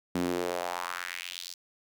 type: tone with high-pass filter sweep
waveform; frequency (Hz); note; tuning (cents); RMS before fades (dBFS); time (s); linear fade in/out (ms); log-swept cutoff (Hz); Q
sawtooth; 88.3; F2; +20; -34; 0.15-1.54; 5; 220 to 5000; 2.5
effects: none